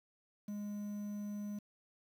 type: tone with quantisation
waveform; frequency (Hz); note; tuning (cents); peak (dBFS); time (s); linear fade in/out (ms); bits
triangle; 206.5; G#3; -10; -37; 0.48-1.59; 5; 10
effects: none

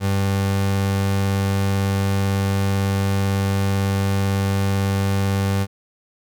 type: tone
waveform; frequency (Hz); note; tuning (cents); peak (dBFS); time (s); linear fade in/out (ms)
30% pulse; 98; G2; 0; -15; 0-5.67; 50
effects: none

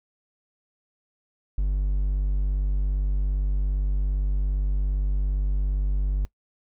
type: tone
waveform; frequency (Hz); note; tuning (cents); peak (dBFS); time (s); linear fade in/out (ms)
triangle; 48.74; G1; -9; -19; 1.58-6.25; 0
effects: noise-tail reverb RT60 0.1 s tail -21 dB re dry

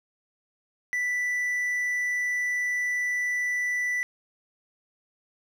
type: tone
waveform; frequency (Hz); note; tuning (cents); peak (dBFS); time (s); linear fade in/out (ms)
triangle; 1975.5; B6; 0; -23; 0.93-4.03; 0
effects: none

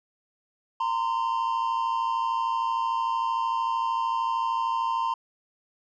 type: tone pair together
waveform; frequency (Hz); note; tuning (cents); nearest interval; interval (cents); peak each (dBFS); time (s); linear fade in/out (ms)
triangle; 921 / 1034.2; A#5 / C6; -21 / -20; major second; 201; -25; 0.8-5.14; 5
effects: resampled to 16000 Hz

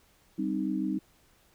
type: chord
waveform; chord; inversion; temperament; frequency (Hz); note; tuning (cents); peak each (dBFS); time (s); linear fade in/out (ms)
sine; C minor; second; equal with one note detuned; 196 / 261.6 / 309.2; G3 / C4 / Eb4; 0 / 0 / -11; -32 / -33 / -31; 0.38-0.99; 10
effects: pink hiss -64 dBFS RMS until 1.54 s

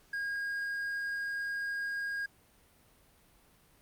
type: tone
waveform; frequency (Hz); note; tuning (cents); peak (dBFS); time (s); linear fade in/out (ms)
triangle; 1629; G#6; -34; -31; 0.13-2.26; 5
effects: pink hiss -64 dBFS RMS until 3.81 s + Opus 48 kbps

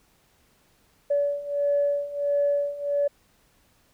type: beating tone pair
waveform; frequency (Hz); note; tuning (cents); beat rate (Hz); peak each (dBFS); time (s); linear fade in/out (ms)
sine; 572 / 573.5; D5 / D5; -46 / -41; 1.5; -26 / -23; 1.1-3.08; 10
effects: tanh soft clip ceiling -14 dBFS + pink hiss -63 dBFS RMS until 3.93 s

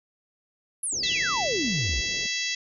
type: exponential sweep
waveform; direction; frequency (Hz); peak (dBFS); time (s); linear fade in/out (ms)
sine; down; 11120 to 51.2; -26; 0.83-2.01; 5
type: low-pass noise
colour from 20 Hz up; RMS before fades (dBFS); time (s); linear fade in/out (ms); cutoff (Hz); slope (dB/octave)
white; -43; 0.92-2.27; 5; 470; 24
type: harmonic tone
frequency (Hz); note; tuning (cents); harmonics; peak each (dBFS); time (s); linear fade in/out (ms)
662; E5; +7; 3 / 4 / 5 / 6 / 7 / 8 / 9 / 10; -32 / -33 / -34 / -35 / -35 / -36 / -37 / -37; 1.03-2.55; 5
effects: none

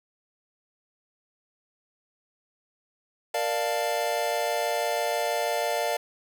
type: chord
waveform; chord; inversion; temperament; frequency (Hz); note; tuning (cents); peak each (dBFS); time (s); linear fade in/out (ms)
square; Bb major seventh; none; equal with one note detuned; 466.2 / 592.4 / 698.5 / 880; Bb4 / D5 / F5 / A5; 0 / +15 / 0 / 0; -33 / -30 / -30 / -34; 3.34-5.97; 5
effects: 9-bit

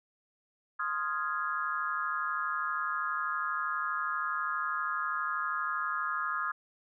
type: chord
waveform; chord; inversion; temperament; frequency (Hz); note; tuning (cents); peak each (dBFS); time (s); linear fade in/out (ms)
sine; F minor seventh; second; equal; 1046.5 / 1244.5 / 1396.9 / 1661.2; C6 / Eb6 / F6 / Ab6; 0 / 0 / 0 / 0; -39 / -33 / -36 / -37; 0.79-6.52; 10
effects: none

